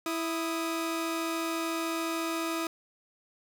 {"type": "tone pair together", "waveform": "sawtooth", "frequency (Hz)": [329.6, 1244.5], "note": ["E4", "D#6"], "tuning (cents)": [0, 0], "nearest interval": "octave + major seventh", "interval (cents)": 2300, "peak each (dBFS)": [-27, -32], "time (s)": [0.06, 2.67], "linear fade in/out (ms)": 2, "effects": []}